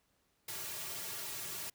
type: noise with comb filter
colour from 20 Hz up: white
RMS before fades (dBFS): -42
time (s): 0.48-1.7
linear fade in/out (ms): 5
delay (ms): 3.9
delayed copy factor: -1
effects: pink hiss -75 dBFS RMS until 1.74 s + high-pass 60 Hz 12 dB/octave